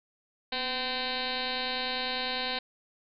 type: tone with frequency modulation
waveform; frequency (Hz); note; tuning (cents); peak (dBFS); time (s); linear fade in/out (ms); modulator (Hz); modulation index
sine; 2325; D7; -18; -29; 0.52-2.59; 5; 260; 7.7
effects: none